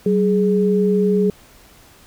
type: tone pair together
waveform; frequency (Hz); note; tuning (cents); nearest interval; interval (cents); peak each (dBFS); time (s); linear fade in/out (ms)
sine; 190 / 417.8; F#3 / G#4; +46 / +10; octave + major second; 1364; -16; 0.06-1.3; 2
effects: pink hiss -48 dBFS RMS until 2.06 s